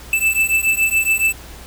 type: beating tone pair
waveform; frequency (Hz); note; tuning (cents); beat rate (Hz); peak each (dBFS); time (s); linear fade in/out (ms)
square; 2637 / 2644.1; E7 / E7; 0 / +5; 7.1; -18; 0.13-1.33; 2
effects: added 60 Hz sine -38 dBFS peak until 1.66 s + pink hiss -39 dBFS RMS until 1.66 s